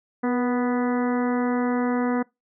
harmonic tone with a mistuned harmonic, 246.9 Hz, B3, in tune, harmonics 1 / 2 / 3 / 4 / 5 / 6 / 7 / 8, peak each -22 / -28 / -32 / -34 / -36 / -38 / -39 / -40 dBFS, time 0.23-2.23 s, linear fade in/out 10 ms, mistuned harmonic 2, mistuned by -28 cents, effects noise-tail reverb RT60 0.2 s tail -23 dB re dry

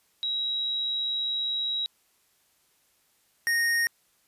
sine / square tone pair in turn, 3855 / 1857.5 Hz, B7 / A#6, -43 / -7 cents, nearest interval octave + minor second, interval 1264 cents, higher first, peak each -26 / -23 dBFS, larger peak second, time 0.23-1.86 / 3.47-3.87 s, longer first, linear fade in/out 0 ms, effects white hiss -67 dBFS RMS until 4.27 s + resampled to 32000 Hz

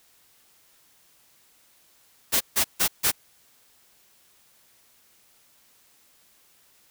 white noise bursts, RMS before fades -21 dBFS, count 4, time 2.32-3.118 s, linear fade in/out 20 ms, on 87 ms, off 150 ms, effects white hiss -60 dBFS RMS until 6.9 s

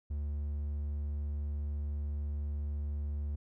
triangle tone, 73 Hz, D2, 10 cents flat, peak -31 dBFS, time 0.1-3.36 s, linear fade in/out 10 ms, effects none

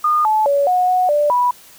sine tone with pitch steps, 1220 / 864 / 565 / 728 / 734 / 589 / 982 Hz, D#6 / A5 / C#5 / F#5 / F#5 / D5 / B5, -34 / -32 / +33 / -28 / -14 / +5 / -10 cents, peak -12 dBFS, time 0.04-1.51 s, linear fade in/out 5 ms, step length 210 ms, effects white hiss -44 dBFS RMS until 1.78 s

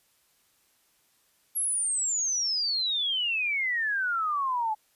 sine exponential sweep, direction down, 11420 to 845 Hz, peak -25 dBFS, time 1.55-4.75 s, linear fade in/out 20 ms, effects white hiss -67 dBFS RMS until 4.95 s + resampled to 32000 Hz

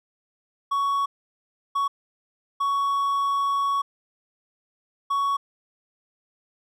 triangle tone bursts at uneven times, 1117 Hz, C#6, 13 cents sharp, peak -19 dBFS, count 4, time 0.71-1.06 / 1.75-1.88 / 2.6-3.82 / 5.1-5.37 s, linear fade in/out 10 ms, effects none

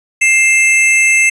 square tone pair together, 2107 / 2637 Hz, C7 / E7, +12 / 0 cents, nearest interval major third, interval 388 cents, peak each -11 dBFS, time 0.21-1.3 s, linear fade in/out 10 ms, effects resampled to 24000 Hz

